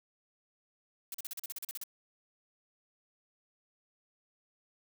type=noise bursts; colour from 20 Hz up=blue; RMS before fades=-40 dBFS; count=12; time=1.12-1.837 s; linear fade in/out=2 ms; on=24 ms; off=39 ms; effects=none